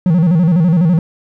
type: tone with vibrato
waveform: triangle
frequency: 170 Hz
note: F3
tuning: 46 cents flat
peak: -6 dBFS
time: 0.06-0.99 s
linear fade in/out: 2 ms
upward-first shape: square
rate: 12 Hz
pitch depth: 120 cents each way
effects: none